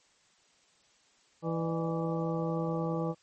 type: harmonic tone with a mistuned harmonic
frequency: 164.81 Hz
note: E3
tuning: in tune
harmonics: 1 / 2 / 3 / 4 / 5 / 6 / 7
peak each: -32 / -36 / -35 / -40 / -41 / -51 / -42 dBFS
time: 1.42-3.15 s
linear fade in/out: 50 ms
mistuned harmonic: 4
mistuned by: -150 cents
effects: white hiss -66 dBFS RMS until 3.22 s + MP3 32 kbps